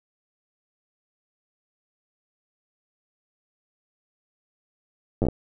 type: slowing click train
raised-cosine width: 2 ms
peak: -10 dBFS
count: 6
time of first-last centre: 5.22-5.286 s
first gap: 9 ms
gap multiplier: 1.19
effects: none